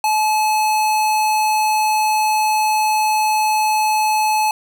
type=tone; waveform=square; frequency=860 Hz; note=A5; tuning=40 cents flat; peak=-15 dBFS; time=0.04-4.51 s; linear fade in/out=2 ms; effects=none